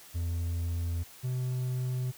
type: tone pair in turn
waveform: triangle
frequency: 84.9 / 126.92 Hz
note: F2 / B2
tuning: -48 / +48 cents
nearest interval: perfect fifth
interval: 696 cents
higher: second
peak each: -27 dBFS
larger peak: neither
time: 0.14-1.04 / 1.23-2.12 s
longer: first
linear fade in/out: 20 ms
effects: white hiss -52 dBFS RMS until 2.17 s